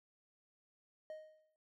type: tone with exponential decay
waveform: triangle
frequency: 622.3 Hz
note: D#5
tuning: in tune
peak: -40 dBFS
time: 1.1-1.56 s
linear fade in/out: 1 ms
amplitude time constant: 100 ms
effects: MP3 64 kbps